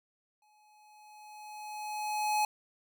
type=tone with exponential growth; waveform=square; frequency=846 Hz; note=G#5; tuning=32 cents sharp; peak=-26 dBFS; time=0.42-2.45 s; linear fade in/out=2 ms; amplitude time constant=440 ms; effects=none